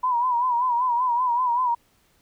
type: tone with vibrato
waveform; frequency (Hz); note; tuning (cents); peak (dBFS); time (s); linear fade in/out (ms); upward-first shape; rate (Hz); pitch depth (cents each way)
sine; 980; B5; -14; -19; 0.03-1.75; 10; sine; 5.2; 79
effects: pink hiss -63 dBFS RMS until 2.21 s